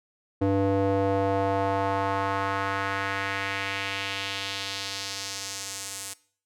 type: tone with band-pass filter sweep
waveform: square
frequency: 98 Hz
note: G2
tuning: in tune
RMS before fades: -28 dBFS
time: 0.41-6.14 s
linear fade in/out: 10 ms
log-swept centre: 380 to 8800 Hz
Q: 1.6
effects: noise-tail reverb RT60 0.5 s tail -20 dB re dry